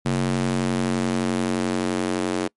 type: tone with high-pass filter sweep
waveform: square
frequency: 45.79 Hz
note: F#1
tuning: 17 cents flat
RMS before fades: -23 dBFS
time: 0.05-2.48 s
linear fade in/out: 10 ms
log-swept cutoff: 170 to 310 Hz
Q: 2
effects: noise-tail reverb RT60 0.1 s tail -25 dB re dry + MP3 48 kbps